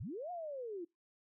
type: linear two-way sweep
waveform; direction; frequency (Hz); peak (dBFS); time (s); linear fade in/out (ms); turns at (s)
sine; up then down; 71.8 to 729 to 324.4; -40; 0-0.85; 10; 0.31
effects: noise-tail reverb RT60 0.2 s tail -25 dB re dry